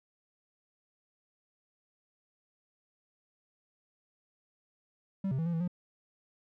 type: tone with pitch steps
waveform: triangle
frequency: 193.8 / 131.9 / 163.2 / 170.9 / 163.9 / 177.5 Hz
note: G3 / C3 / E3 / F3 / E3 / F3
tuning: -20 / +14 / -17 / -37 / -10 / +28 cents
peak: -27 dBFS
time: 5.24-5.678 s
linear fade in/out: 5 ms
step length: 73 ms
effects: none